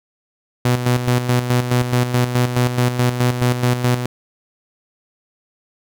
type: tone with tremolo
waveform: sawtooth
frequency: 123.47 Hz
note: B2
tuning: in tune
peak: -9 dBFS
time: 0.65-4.06 s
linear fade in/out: 5 ms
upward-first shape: square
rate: 4.7 Hz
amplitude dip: 60%
effects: none